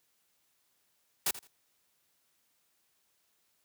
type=noise with echo; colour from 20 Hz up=white; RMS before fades=-29 dBFS; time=1.26-1.31 s; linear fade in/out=5 ms; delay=82 ms; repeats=2; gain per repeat=-15 dB; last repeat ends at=1.474 s; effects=white hiss -74 dBFS RMS until 3.64 s + high-pass 60 Hz 12 dB/octave